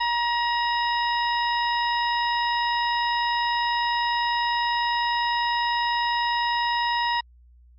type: harmonic tone with a mistuned harmonic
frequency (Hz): 950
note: A#5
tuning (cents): +33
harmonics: 1 / 2 / 3 / 4 / 5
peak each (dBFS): -23 / -28 / -34 / -33 / -35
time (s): 0-7.21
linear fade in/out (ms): 10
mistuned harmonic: 5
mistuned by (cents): +120
effects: added 60 Hz sine -50 dBFS peak until 7.78 s + AAC 64 kbps